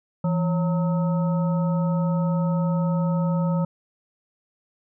harmonic tone with a mistuned harmonic, 183.2 Hz, F#3, 17 cents flat, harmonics 1 / 3 / 5 / 7, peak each -20 / -30 / -34 / -37 dBFS, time 0.24-3.65 s, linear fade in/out 5 ms, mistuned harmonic 1, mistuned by -150 cents, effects none

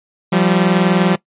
sawtooth tone pair together, 172.8 / 192.88 Hz, F3 / G3, -18 / -28 cents, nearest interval major second, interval 190 cents, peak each -10 dBFS, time 0.32-1.16 s, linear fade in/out 10 ms, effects noise-tail reverb RT60 0.1 s tail -20 dB re dry + resampled to 8000 Hz

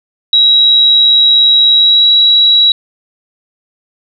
sine tone with pitch glide, 3861 to 3888 Hz, B7 to B7, -40 to -28 cents, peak -4 dBFS, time 0.33-2.72 s, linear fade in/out 2 ms, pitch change +12 cents, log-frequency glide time 1.74-2.08 s, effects none

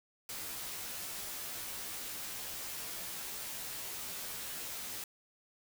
white noise with comb filter, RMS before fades -42 dBFS, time 0.29-5.04 s, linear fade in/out 2 ms, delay 14 ms, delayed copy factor -0.8, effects none

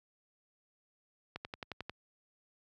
click train, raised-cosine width 0.3 ms, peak -24 dBFS, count 7, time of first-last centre 1.36-1.896 s, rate 11.2 Hz, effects high-pass 60 Hz 12 dB/octave

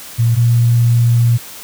sine tone pair in turn, 116.54 / 118.37 Hz, A#2 / A#2, 0 / +27 cents, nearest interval unison, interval 27 cents, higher second, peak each -9 / -8 dBFS, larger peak second, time 0.18-0.36 / 0.36-1.38 s, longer second, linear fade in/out 20 ms, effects white hiss -33 dBFS RMS until 1.63 s

